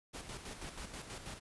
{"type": "noise with tremolo", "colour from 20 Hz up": "pink", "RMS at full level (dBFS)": -45, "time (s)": [0.13, 1.4], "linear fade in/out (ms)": 20, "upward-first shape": "square", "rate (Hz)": 6.2, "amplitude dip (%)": 50, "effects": ["resampled to 24000 Hz"]}